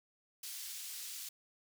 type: high-pass noise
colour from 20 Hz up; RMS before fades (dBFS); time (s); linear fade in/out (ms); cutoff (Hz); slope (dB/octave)
pink; -45; 0.43-1.29; 5; 4200; 12
effects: none